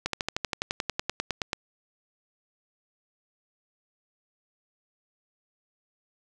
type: slowing click train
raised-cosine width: 0.2 ms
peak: -10 dBFS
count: 17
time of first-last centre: 0.06-1.531 s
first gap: 73 ms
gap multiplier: 1.03
effects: none